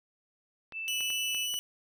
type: tone with vibrato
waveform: sine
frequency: 2637 Hz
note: E7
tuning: in tune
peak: -34 dBFS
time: 0.72-1.48 s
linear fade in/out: 50 ms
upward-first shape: sine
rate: 2.6 Hz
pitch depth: 8 cents each way
type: clicks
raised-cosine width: 0.3 ms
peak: -29 dBFS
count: 5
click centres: 0.723 / 1.007 / 1.103 / 1.347 / 1.541 s
type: tone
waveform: sawtooth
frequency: 2960 Hz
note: F#7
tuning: in tune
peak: -28 dBFS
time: 0.88-1.59 s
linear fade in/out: 0 ms
effects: none